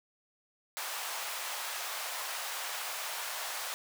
pink high-pass noise, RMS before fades -38 dBFS, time 0.77-3.74 s, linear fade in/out 0 ms, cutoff 690 Hz, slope 24 dB/octave, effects none

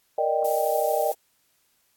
sine chord, Eb major seventh, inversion second, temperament equal with one note detuned, 466.2 / 587.3 / 620.1 / 784 Hz, Bb4 / D5 / Eb5 / G5, 0 / 0 / -6 / 0 cents, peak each -28 / -27 / -25 / -26 dBFS, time 0.18-1.12 s, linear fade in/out 5 ms
violet noise, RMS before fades -35 dBFS, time 0.44-1.14 s, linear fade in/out 10 ms
effects white hiss -67 dBFS RMS until 1.96 s + AAC 64 kbps

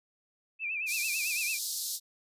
sine tone with vibrato, 2500 Hz, D#7, 8 cents sharp, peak -31 dBFS, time 0.59-1.59 s, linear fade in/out 50 ms, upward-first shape sine, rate 9 Hz, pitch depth 110 cents each way
pink high-pass noise, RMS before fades -34 dBFS, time 0.86-2 s, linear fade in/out 50 ms, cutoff 4000 Hz, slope 48 dB/octave
effects resampled to 32000 Hz

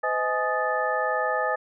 sine tone cluster, 510 / 632 / 841 / 1244 / 1753 Hz, C5 / D#5 / G#5 / D#6 / A6, -44 / +27 / +22 / -1 / -7 cents, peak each -29 dBFS, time 0.03-1.56 s, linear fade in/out 10 ms, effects none

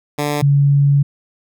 10% pulse / sine tone pair in turn, 146.83 / 141.55 Hz, D3 / C#3, 0 / +37 cents, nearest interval minor second, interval 63 cents, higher first, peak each -9 dBFS, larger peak neither, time 0.18-0.42 / 0.42-1.03 s, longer second, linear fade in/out 10 ms, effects none

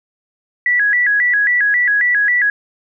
sine tone with vibrato, 1806 Hz, A6, 45 cents sharp, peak -11 dBFS, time 0.66-2.5 s, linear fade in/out 2 ms, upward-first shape square, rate 3.7 Hz, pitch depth 140 cents each way, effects none

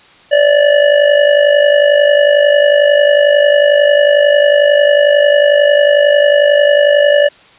square tone with amplitude modulation, 582 Hz, D5, 16 cents flat, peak -4 dBFS, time 0.31-7.29 s, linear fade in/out 20 ms, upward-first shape sine, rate 51.1 Hz, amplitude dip 65%, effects white hiss -43 dBFS RMS until 7.58 s + resampled to 8000 Hz

